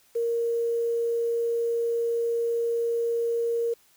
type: tone with quantisation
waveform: sine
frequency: 466.2 Hz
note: A#4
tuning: in tune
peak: -23 dBFS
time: 0.15-3.74 s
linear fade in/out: 10 ms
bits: 8
effects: white hiss -61 dBFS RMS until 3.96 s